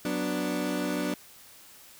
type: chord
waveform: 30% pulse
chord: B minor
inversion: second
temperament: equal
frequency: 185 / 246.9 / 293.7 Hz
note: F#3 / B3 / D4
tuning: 0 / 0 / 0 cents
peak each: -31 / -31 / -28 dBFS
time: 0.05-1.14 s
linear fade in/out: 2 ms
effects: white hiss -52 dBFS RMS until 1.99 s